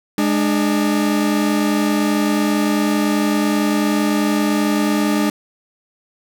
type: tone pair together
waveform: 40% pulse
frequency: 208.4 / 298.8 Hz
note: G#3 / D4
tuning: +6 / +30 cents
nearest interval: tritone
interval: 624 cents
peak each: -17 / -17 dBFS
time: 0.18-5.3 s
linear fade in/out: 2 ms
effects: none